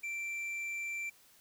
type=tone with tanh clipping; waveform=sine; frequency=2348 Hz; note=D7; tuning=1 cent flat; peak=-37 dBFS; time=0.03-1.1 s; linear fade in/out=10 ms; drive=6 dB; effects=white hiss -63 dBFS RMS until 1.4 s